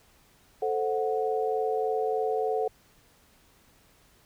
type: chord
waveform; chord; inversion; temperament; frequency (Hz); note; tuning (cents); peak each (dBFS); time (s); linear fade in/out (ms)
sine; F# diminished; first; equal with one note detuned; 440 / 523.3 / 735.7; A4 / C5 / F#5; 0 / 0 / -10; -27 / -33 / -30; 0.62-2.68; 5
effects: pink hiss -61 dBFS RMS until 4.25 s